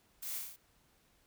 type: noise with echo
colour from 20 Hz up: blue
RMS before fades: -43 dBFS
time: 0.22-0.39 s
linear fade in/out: 10 ms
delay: 29 ms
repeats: 6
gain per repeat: -2 dB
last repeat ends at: 0.564 s
effects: pink hiss -70 dBFS RMS until 1.26 s